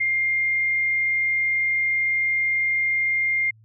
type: tone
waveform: sine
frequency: 2113 Hz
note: C7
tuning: 16 cents sharp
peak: -19 dBFS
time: 0-3.51 s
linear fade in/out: 10 ms
effects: added 110 Hz sine -50 dBFS peak until 3.64 s